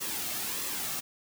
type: noise with flanger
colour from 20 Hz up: white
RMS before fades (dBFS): -34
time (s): 0-1.01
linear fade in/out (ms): 20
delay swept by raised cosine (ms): 1.3 to 2.07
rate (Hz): 1.6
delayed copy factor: -0.5
effects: none